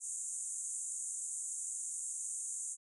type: band-pass noise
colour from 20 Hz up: white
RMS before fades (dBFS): -41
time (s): 0-2.77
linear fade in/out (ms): 50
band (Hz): 6600 to 9500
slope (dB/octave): 96
effects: none